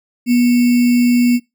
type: tone with sample-and-hold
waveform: sine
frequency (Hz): 242.7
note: B3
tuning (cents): -30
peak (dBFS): -9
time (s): 0.26-1.4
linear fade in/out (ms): 50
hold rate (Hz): 2450
effects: noise-tail reverb RT60 0.2 s tail -21 dB re dry